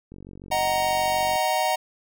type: click train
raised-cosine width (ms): 3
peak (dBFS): -29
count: 59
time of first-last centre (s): 0.12-1.357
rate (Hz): 46.9
type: chord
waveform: square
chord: D# minor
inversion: none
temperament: just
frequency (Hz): 622.3 / 746.7 / 933.4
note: D#5 / F#5 / A#5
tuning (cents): 0 / +16 / +2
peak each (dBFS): -27 / -25 / -27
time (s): 0.51-1.76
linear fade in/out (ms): 10
effects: none